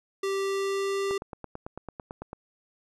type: tone with pitch glide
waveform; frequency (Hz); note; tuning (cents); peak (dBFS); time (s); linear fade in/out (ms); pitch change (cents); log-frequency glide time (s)
square; 391 to 394.2; G4 to G4; -4 to +10; -27; 0.23-1.18; 5; +14; 0.38-1.01
type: click train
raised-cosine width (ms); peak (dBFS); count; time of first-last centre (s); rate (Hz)
1; -23; 12; 1.11-2.331; 9.01
effects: low-pass 9000 Hz 12 dB/octave